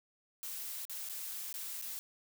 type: noise with dropouts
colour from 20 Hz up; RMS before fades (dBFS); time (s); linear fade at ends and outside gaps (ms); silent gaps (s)
blue; -42; 0.43-1.99; 0; 0.852-0.896 / 1.089-1.096 / 1.527-1.541 / 1.815-1.823
effects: none